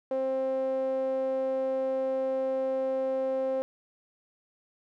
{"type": "tone with band-pass filter", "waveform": "sawtooth", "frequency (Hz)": 264, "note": "C4", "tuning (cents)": 16, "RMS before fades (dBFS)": -29, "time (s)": [0.11, 3.62], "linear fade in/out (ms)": 0, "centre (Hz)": 540, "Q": 4.9, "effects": []}